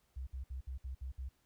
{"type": "tone bursts", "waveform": "sine", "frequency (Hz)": 65, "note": "C2", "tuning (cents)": -11, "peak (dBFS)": -39, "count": 7, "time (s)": [0.16, 1.29], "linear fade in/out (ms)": 10, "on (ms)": 110, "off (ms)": 60, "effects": ["pink hiss -75 dBFS RMS until 1.45 s"]}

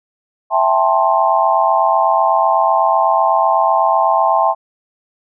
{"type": "chord", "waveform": "sine", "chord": "A minor seventh", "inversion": "second", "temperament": "just", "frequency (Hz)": [660, 792, 880, 1056], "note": ["E5", "G5", "A5", "C6"], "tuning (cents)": [2, 18, 0, 16], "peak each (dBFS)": -16, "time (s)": [0.5, 4.55], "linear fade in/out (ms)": 50, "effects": []}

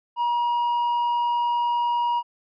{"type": "tone with tanh clipping", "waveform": "triangle", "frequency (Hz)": 955, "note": "A#5", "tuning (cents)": 42, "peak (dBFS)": -21, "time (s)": [0.16, 2.23], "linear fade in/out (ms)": 50, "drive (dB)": 8, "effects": []}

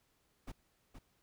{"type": "noise with echo", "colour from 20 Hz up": "brown", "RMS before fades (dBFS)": -44, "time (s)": [0.47, 0.52], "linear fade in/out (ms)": 10, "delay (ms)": 470, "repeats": 1, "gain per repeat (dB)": -7, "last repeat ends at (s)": 0.99, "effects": ["pink hiss -75 dBFS RMS until 1.22 s"]}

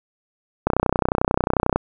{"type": "click train", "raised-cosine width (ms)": 1, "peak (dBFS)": -3, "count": 35, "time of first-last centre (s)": [0.67, 1.76], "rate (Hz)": 31.2, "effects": []}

